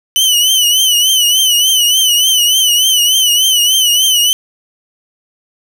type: tone with vibrato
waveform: sawtooth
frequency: 3001 Hz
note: F#7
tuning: 24 cents sharp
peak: -5 dBFS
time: 0.16-4.33 s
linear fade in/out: 0 ms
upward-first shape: triangle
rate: 3.4 Hz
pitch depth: 99 cents each way
effects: 7-bit